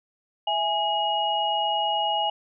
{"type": "tone cluster", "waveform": "sine", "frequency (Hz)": [659, 830, 2893], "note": ["E5", "G#5", "F#7"], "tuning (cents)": [-1, -1, -40], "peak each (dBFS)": [-30, -24, -27], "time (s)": [0.47, 2.3], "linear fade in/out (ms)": 5, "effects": []}